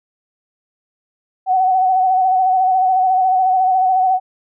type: tone with vibrato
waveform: sine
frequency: 749 Hz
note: F#5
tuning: 21 cents sharp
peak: -11 dBFS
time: 1.46-4.2 s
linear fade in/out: 50 ms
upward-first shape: sine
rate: 14 Hz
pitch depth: 39 cents each way
effects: none